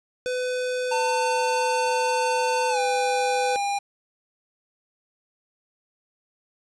square tone, 502 Hz, B4, 28 cents sharp, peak -25 dBFS, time 0.26-3.56 s, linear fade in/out 0 ms
square tone with pitch glide, 899 to 805.6 Hz, A5 to G5, +37 to +47 cents, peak -24 dBFS, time 0.91-3.79 s, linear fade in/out 10 ms, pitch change -190 cents, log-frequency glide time 2.69-2.79 s
effects resampled to 22050 Hz + 8-bit

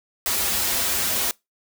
white noise with comb filter, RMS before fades -23 dBFS, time 0.26-1.31 s, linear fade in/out 0 ms, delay 6.7 ms, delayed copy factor -1, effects noise-tail reverb RT60 0.2 s tail -24 dB re dry

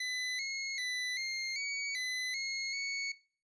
25% pulse tone with pitch steps, 2005 / 2165 / 1993 / 2121 / 2253 / 2012 / 2160 / 2220 Hz, B6 / C#7 / B6 / C7 / C#7 / B6 / C#7 / C#7, +26 / -41 / +15 / +23 / +28 / +32 / -45 / +2 cents, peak -31 dBFS, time 0-3.12 s, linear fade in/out 5 ms, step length 390 ms, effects noise-tail reverb RT60 0.4 s tail -18 dB re dry + resampled to 22050 Hz

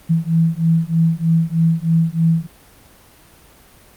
sine beating tone pair, 162.8 / 166 Hz, E3 / E3, -21 / +12 cents, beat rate 3.2 Hz, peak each -16 dBFS, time 0.09-2.47 s, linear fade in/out 20 ms, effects pink hiss -47 dBFS RMS until 3.96 s + Opus 32 kbps

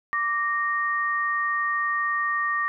sine tone pair together, 1169.2 / 1856 Hz, D6 / A#6, -8 / -8 cents, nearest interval minor sixth, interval 800 cents, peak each -25 dBFS, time 0.13-2.68 s, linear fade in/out 0 ms, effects none

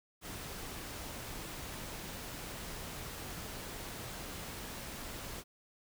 pink noise, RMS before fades -44 dBFS, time 0.21-5.44 s, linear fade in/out 50 ms, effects none

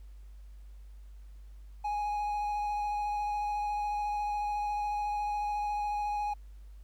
triangle tone with vibrato, 830.6 Hz, G#5, in tune, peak -28 dBFS, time 1.84-6.34 s, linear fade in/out 10 ms, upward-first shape square, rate 14 Hz, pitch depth 10 cents each way, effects added 50 Hz sine -46 dBFS peak until 6.83 s + pink hiss -70 dBFS RMS until 6.83 s

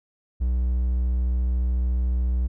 triangle tone with vibrato, 61.74 Hz, B1, in tune, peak -18 dBFS, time 0.4-2.48 s, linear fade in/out 20 ms, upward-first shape triangle, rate 14 Hz, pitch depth 12 cents each way, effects none

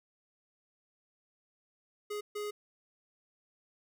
square tone bursts at uneven times, 416.5 Hz, G#4, 5 cents sharp, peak -36 dBFS, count 2, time 2.1-2.21 / 2.35-2.51 s, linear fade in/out 10 ms, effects none

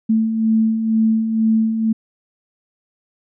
sine beating tone pair, 220 / 222.1 Hz, A3 / A3, 0 / +16 cents, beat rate 2.1 Hz, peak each -23 / -14 dBFS, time 0.09-1.93 s, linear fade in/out 10 ms, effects none

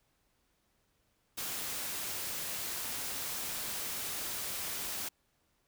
white noise, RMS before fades -38 dBFS, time 1.37-5.09 s, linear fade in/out 10 ms, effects pink hiss -75 dBFS RMS until 5.67 s

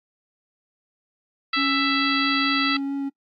harmonic tone, 662 Hz, E5, 7 cents sharp, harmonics 2 / 3 / 4 / 5 / 6 / 7, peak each -25 / -27 / -28 / -29 / -30 / -30 dBFS, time 1.53-2.77 s, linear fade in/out 5 ms
triangle tone with vibrato, 277.2 Hz, C#4, in tune, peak -22 dBFS, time 1.56-3.1 s, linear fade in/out 20 ms, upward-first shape sine, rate 4.5 Hz, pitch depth 8 cents each way
effects noise-tail reverb RT60 0.1 s tail -23 dB re dry + AAC 64 kbps

